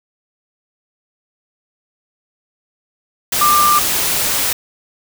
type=tone in noise; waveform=sine; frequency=1189 Hz; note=D6; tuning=21 cents sharp; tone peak=-10 dBFS; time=3.41-3.79 s; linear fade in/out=5 ms; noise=white; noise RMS=-17 dBFS; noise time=3.32-4.53 s; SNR=+4 dB; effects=none